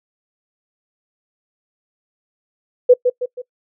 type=tone with echo; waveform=sine; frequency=496.4 Hz; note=B4; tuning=9 cents sharp; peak=-4 dBFS; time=2.89-2.94 s; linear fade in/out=10 ms; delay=160 ms; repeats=3; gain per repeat=-7 dB; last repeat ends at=3.42 s; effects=noise-tail reverb RT60 0.1 s tail -23 dB re dry